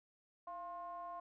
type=ring-modulated tone; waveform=triangle; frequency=185 Hz; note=F#3; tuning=in tune; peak=-39 dBFS; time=0.47-1.2 s; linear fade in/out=5 ms; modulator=877 Hz; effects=none